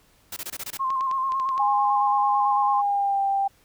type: noise bursts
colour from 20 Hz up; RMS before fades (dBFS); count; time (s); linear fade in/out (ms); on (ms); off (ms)
white; -33; 7; 0.32-0.773; 5; 45; 23
type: tone with vibrato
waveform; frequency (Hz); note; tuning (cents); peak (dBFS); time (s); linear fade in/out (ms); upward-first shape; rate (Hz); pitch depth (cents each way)
sine; 1061; C6; +24; -22; 0.79-2.82; 20; square; 9; 29
type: clicks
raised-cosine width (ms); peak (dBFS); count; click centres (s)
0.2; -22; 7; 0.904 / 1.009 / 1.113 / 1.321 / 1.399 / 1.49 / 1.579
type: tone with pitch glide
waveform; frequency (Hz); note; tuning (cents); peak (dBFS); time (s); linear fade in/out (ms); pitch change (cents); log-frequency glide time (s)
sine; 821 to 788.9; G#5 to G5; -20 to +11; -20; 1.59-3.48; 10; -69; 2.68-3.22
effects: pink hiss -60 dBFS RMS until 3.64 s